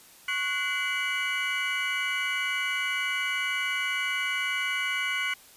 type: tone cluster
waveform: triangle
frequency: 1103 / 1477 / 2049 / 2291 / 2937 Hz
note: C#6 / F#6 / C7 / D7 / F#7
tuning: -9 / -3 / -37 / -44 / -13 cents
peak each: -36 / -31 / -29 / -32 / -32 dBFS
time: 0.28-5.34 s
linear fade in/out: 5 ms
effects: white hiss -53 dBFS RMS until 5.56 s + resampled to 32000 Hz